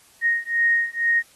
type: beating tone pair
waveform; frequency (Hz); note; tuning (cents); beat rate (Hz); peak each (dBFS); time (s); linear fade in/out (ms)
sine; 1863 / 1865.1; A#6 / A#6; -2 / 0; 2.1; -21; 0.21-1.23; 50
effects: white hiss -54 dBFS RMS until 1.35 s + AAC 32 kbps